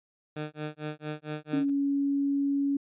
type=tone with tremolo; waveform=15% pulse; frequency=152 Hz; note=D#3; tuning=40 cents flat; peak=-25 dBFS; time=0.36-1.7 s; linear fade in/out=5 ms; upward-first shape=sine; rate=4.4 Hz; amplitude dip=100%
type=tone; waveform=sine; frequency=280.1 Hz; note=C#4; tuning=18 cents sharp; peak=-24 dBFS; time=1.53-2.77 s; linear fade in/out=5 ms
effects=resampled to 8000 Hz